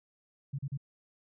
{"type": "tone bursts", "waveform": "sine", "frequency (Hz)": 138.2, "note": "C#3", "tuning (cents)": -5, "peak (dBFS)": -32, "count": 3, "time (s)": [0.53, 0.775], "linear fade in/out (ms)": 10, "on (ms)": 57, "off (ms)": 37, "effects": []}